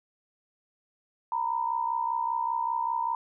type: tone pair together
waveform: sine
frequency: 922.7 / 987.8 Hz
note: A#5 / B5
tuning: -18 / 0 cents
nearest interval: minor second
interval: 118 cents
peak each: -28 / -30 dBFS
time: 1.32-3.15 s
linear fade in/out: 2 ms
effects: none